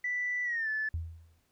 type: tone with pitch glide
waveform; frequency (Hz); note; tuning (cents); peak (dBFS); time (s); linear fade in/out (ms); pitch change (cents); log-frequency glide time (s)
sine; 1975.5 to 1739.8; B6 to A6; 0 to -20; -29; 0.04-0.89; 5; -220; 0.44-0.69
type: tone with exponential decay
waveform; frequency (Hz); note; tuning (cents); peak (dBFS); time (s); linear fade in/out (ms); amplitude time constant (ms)
sine; 82.3; E2; -2; -28; 0.94-1.4; 0; 100
effects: tanh soft clip ceiling -24 dBFS + pink hiss -73 dBFS RMS until 1.51 s